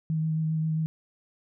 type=tone with vibrato; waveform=sine; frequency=158.3 Hz; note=D#3; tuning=30 cents sharp; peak=-24 dBFS; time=0.1-0.86 s; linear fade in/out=0 ms; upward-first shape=sine; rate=7.5 Hz; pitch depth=15 cents each way; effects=none